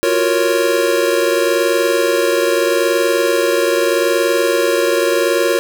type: chord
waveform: square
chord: Gb major seventh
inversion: third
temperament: equal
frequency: 349.2 / 370 / 466.2 / 554.4 Hz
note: F4 / Gb4 / Bb4 / Db5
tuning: 0 / 0 / 0 / 0 cents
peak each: -19 / -22 / -18 / -18 dBFS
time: 0.03-5.59 s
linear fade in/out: 0 ms
effects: none